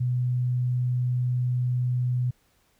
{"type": "tone", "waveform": "sine", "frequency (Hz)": 124.5, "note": "B2", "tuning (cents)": 14, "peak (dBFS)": -22, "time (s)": [0, 2.31], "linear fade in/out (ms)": 10, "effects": ["pink hiss -66 dBFS RMS until 2.79 s"]}